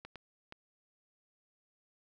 clicks, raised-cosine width 0.3 ms, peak -30 dBFS, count 3, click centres 0.05 / 0.157 / 0.524 s, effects none

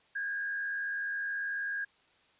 sine tone with frequency modulation, 1627 Hz, G#6, 36 cents flat, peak -32 dBFS, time 0.15-1.85 s, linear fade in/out 10 ms, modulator 78.5 Hz, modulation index 0.58, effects white hiss -66 dBFS RMS until 2.39 s + resampled to 8000 Hz

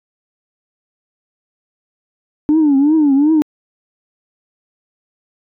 sine tone with vibrato, 293.7 Hz, D4, in tune, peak -7 dBFS, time 2.49-3.42 s, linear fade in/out 0 ms, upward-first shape triangle, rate 2.7 Hz, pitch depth 170 cents each way, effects tanh soft clip ceiling -6 dBFS

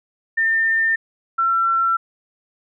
sine tone pair in turn, 1804 / 1351.5 Hz, A6 / E6, +43 / +43 cents, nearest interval perfect fourth, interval 500 cents, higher first, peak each -15 dBFS, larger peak neither, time 0.37-0.96 / 1.38-1.97 s, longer neither, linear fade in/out 10 ms, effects none

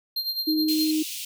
square tone with tremolo, 4186 Hz, C8, in tune, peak -24 dBFS, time 0.16-0.91 s, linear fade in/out 5 ms, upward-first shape sine, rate 9.5 Hz, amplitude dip 70%
sine tone, 311.1 Hz, D#4, in tune, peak -21 dBFS, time 0.47-1.03 s, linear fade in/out 10 ms
pink high-pass noise, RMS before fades -34 dBFS, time 0.68-1.25 s, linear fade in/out 5 ms, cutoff 2600 Hz, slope 48 dB/octave
effects none

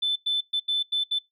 sine tone bursts at uneven times, 3520 Hz, A7, in tune, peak -21 dBFS, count 6, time 0.02-0.16 / 0.26-0.41 / 0.53-0.6 / 0.68-0.83 / 0.92-1.04 / 1.11-1.19 s, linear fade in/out 10 ms, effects noise-tail reverb RT60 0.2 s tail -24 dB re dry + tanh soft clip ceiling -17 dBFS

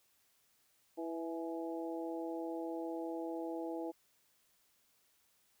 harmonic tone with a mistuned harmonic, 164.81 Hz, E3, in tune, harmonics 2 / 3 / 4 / 5, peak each -40 / -44 / -46 / -48 dBFS, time 0.97-3.92 s, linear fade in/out 20 ms, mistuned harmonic 5, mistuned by +29 cents, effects white hiss -73 dBFS RMS until 5.6 s

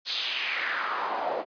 pink noise with band-pass filter sweep, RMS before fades -30 dBFS, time 0.05-1.45 s, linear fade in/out 50 ms, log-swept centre 4500 to 550 Hz, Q 3.1, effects high-pass 300 Hz 12 dB/octave + resampled to 11025 Hz

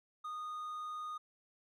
triangle tone, 1233 Hz, D#6, 16 cents flat, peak -38 dBFS, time 0.24-1.18 s, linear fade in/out 10 ms, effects none

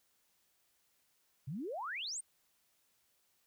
sine exponential sweep, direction up, 122.1 to 9310 Hz, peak -38 dBFS, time 1.47-2.21 s, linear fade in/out 10 ms, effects white hiss -75 dBFS RMS until 3.46 s

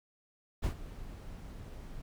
brown noise with ADSR envelope, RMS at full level -29 dBFS, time 0.62-2.02 s, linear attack 25 ms, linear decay 90 ms, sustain -16 dB, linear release 9 ms, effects none

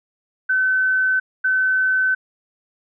sine tone bursts at uneven times, 1522 Hz, F#6, 48 cents sharp, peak -15 dBFS, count 2, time 0.49-1.2 / 1.44-2.15 s, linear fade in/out 10 ms, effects none

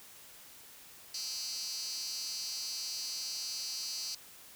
15% pulse tone with high-pass filter, 261.6 Hz, C4, in tune, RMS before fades -39 dBFS, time 1.14-4.15 s, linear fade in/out 5 ms, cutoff 5000 Hz, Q 7.8, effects white hiss -54 dBFS RMS until 4.55 s

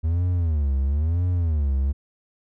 triangle tone with vibrato, 77.8 Hz, D#2, in tune, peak -17 dBFS, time 0.03-1.93 s, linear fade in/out 20 ms, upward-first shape sine, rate 1 Hz, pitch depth 250 cents each way, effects none

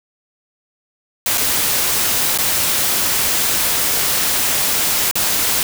white noise with dropouts, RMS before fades -17 dBFS, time 1.26-5.63 s, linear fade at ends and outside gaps 1 ms, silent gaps 1.375-1.379 / 2.376-2.386 / 5.112-5.155 s, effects none

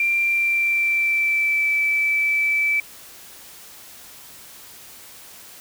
sine tone with pitch glide, 2370 to 2315 Hz, D7 to D7, +15 to -25 cents, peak -17 dBFS, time 0-2.8 s, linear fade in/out 2 ms, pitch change -40 cents, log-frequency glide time 0.21-1.71 s, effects white hiss -43 dBFS RMS until 5.6 s

